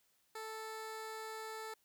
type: tone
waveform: 15% pulse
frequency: 440 Hz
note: A4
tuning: in tune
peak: -37 dBFS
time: 0.35-1.74 s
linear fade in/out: 5 ms
effects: white hiss -75 dBFS RMS until 1.84 s